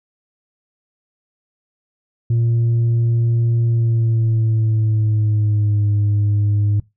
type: tone with pitch glide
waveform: sine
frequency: 116.6 to 103.28 Hz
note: A#2 to G#2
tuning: +1 to -9 cents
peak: -11 dBFS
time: 2.3-6.8 s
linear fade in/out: 5 ms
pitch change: -210 cents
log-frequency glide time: 3.65-5.87 s
effects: noise-tail reverb RT60 0.2 s tail -22 dB re dry + tanh soft clip ceiling -12 dBFS